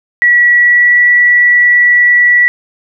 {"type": "tone with pitch glide", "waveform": "sine", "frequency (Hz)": [1935, 1948.5], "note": ["B6", "B6"], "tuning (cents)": [-36, -24], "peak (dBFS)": -4, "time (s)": [0.22, 2.48], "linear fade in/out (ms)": 0, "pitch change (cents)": 12, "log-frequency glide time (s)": [0.54, 1.01], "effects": []}